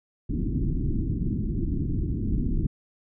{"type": "low-pass noise", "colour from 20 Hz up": "pink", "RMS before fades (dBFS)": -26, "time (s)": [0.29, 2.67], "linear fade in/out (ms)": 10, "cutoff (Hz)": 330, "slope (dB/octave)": 48, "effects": []}